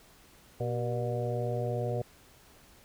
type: harmonic tone with a mistuned harmonic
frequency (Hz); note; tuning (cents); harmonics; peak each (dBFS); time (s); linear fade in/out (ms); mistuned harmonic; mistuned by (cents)
120.3; B2; -45; 1 / 2 / 3 / 4 / 5 / 6; -32 / -43 / -39 / -35 / -37 / -41; 0.6-2.02; 5; 3; +87
effects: pink hiss -58 dBFS RMS until 2.84 s